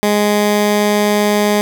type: tone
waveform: 15% pulse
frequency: 207.7 Hz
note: G#3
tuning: in tune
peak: -5 dBFS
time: 0.03-1.61 s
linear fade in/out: 0 ms
effects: none